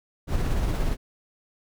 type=noise with tremolo; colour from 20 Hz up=brown; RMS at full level=-23 dBFS; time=0.27-0.97 s; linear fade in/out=50 ms; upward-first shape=sine; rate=17 Hz; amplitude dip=30%; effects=none